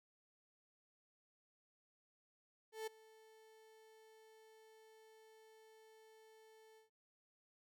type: tone with ADSR envelope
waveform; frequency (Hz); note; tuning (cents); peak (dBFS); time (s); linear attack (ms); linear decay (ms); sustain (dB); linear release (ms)
35% pulse; 440; A4; 0; -39; 2.72-6.9; 150; 10; -22; 130
effects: none